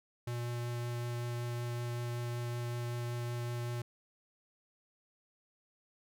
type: tone with vibrato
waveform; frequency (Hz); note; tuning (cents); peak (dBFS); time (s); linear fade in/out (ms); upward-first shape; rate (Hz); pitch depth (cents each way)
square; 120; B2; -49; -36; 0.27-3.82; 5; triangle; 5.3; 10
effects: none